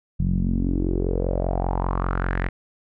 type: tone with low-pass filter sweep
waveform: sawtooth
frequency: 45.07 Hz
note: F#1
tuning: 45 cents flat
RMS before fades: -23 dBFS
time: 0.19-2.49 s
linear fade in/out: 10 ms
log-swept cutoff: 160 to 2000 Hz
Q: 4.6
effects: none